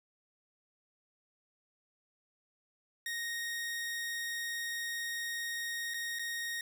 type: tone with dropouts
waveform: sawtooth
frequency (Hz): 1864.7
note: A#6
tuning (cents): 0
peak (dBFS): -32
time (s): 3.06-6.61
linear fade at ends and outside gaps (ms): 2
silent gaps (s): 5.938-5.942 / 6.188-6.193
effects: none